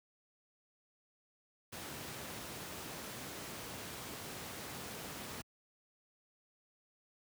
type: noise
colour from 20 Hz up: pink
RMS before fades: -45 dBFS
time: 1.72-5.42 s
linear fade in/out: 10 ms
effects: high-pass 100 Hz 12 dB/octave